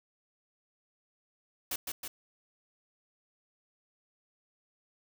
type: noise with echo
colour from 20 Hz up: white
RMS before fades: -34 dBFS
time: 1.71-1.76 s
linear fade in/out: 5 ms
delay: 160 ms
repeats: 2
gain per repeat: -3 dB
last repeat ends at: 2.08 s
effects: none